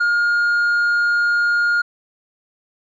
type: tone with tanh clipping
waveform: sine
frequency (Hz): 1420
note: F6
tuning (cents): +28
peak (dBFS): -15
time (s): 0-1.82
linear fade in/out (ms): 10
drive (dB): 3
effects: none

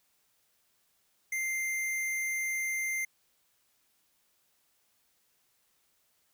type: tone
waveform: square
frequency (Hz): 2093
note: C7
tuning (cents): 0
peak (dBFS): -31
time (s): 1.32-3.05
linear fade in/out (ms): 5
effects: white hiss -72 dBFS RMS until 6.33 s

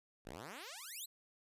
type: exponential sweep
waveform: 5% pulse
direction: up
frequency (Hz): 46.4 to 4242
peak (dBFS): -36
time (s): 0.25-1.06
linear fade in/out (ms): 10
effects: resampled to 32000 Hz

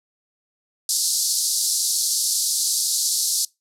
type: band-pass noise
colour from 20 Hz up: pink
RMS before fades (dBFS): -22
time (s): 0.89-3.45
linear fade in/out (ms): 2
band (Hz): 4300 to 12000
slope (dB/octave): 48
effects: noise-tail reverb RT60 0.2 s tail -23 dB re dry

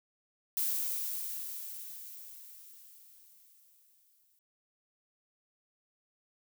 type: noise with exponential decay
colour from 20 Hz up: violet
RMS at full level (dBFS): -31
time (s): 0.57-4.39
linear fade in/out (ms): 1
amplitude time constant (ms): 830
effects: none

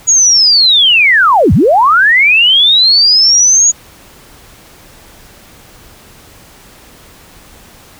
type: linear two-way sweep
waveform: sine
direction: down then up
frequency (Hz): 6790 to 68 to 6790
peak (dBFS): -4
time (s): 0.07-3.72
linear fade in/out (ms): 20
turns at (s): 1.53
effects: pink hiss -39 dBFS RMS until 7.99 s

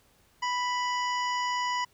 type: harmonic tone with a mistuned harmonic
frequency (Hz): 987.8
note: B5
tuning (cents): 0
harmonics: 1 / 2 / 3 / 5 / 6 / 7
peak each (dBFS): -28 / -34 / -38 / -42 / -44 / -45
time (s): 0.42-1.85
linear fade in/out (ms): 10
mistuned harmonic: 6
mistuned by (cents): -100
effects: pink hiss -64 dBFS RMS until 1.93 s

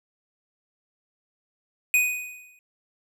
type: tone with exponential decay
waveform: square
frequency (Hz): 2489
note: D#7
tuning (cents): 0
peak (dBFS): -16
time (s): 1.94-2.59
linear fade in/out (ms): 1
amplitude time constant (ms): 140
effects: none

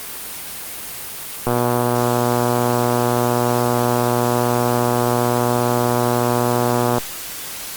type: click train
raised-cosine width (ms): 1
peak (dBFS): -4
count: 668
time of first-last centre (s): 1.47-6.982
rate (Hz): 121
effects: white hiss -30 dBFS RMS until 7.76 s + Opus 32 kbps

